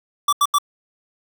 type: tone bursts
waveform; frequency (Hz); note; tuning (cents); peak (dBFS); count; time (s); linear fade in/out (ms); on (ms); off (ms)
square; 1158; D6; -25; -14; 3; 0.28-0.585; 5; 47; 82
effects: none